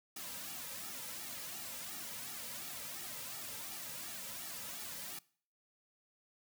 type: noise with flanger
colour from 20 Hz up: white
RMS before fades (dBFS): -45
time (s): 0.16-5.19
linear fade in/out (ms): 5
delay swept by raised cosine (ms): 1.9 to 2.8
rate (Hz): 2.8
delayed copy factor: -0.8
effects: noise-tail reverb RT60 0.5 s tail -22 dB re dry